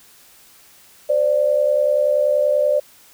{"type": "tone pair together", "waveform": "sine", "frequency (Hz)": [518.6, 589], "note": ["C5", "D5"], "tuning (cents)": [-15, 5], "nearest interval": "major second", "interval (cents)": 220, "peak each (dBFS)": [-20, -15], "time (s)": [1.09, 2.8], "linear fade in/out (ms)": 10, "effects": ["white hiss -49 dBFS RMS until 3.13 s"]}